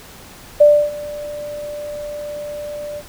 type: tone with ADSR envelope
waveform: sine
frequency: 590 Hz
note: D5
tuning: 8 cents sharp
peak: -4 dBFS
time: 0.6-3.03 s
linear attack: 12 ms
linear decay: 290 ms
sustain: -21 dB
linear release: 52 ms
effects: pink hiss -40 dBFS RMS until 3.08 s